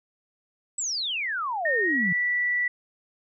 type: exponential sweep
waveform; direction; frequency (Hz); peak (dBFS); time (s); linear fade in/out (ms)
sine; down; 8070 to 164.81; -26; 0.78-2.13; 5
type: tone with pitch glide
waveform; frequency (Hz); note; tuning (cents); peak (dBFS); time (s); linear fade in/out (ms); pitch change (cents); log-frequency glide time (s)
sine; 1839 to 1959.6; A#6 to B6; -24 to -14; -22; 1.65-2.68; 5; +110; 1.8-2.07
effects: none